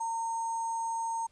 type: tone with sample-and-hold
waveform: sine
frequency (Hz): 913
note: A#5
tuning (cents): -36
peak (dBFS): -30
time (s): 0-1.27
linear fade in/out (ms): 10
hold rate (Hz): 7350
effects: pink hiss -68 dBFS RMS until 1.31 s + resampled to 22050 Hz